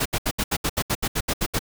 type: noise bursts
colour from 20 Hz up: pink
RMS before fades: -23 dBFS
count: 13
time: 0-1.592 s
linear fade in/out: 10 ms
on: 56 ms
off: 72 ms
effects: none